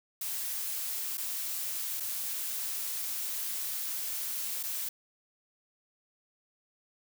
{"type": "noise with dropouts", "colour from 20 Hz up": "blue", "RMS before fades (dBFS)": -35, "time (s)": [0.21, 4.89], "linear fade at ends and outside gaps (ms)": 5, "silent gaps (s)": [[1.173, 1.179], [2, 2.004], [4.63, 4.635]], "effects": []}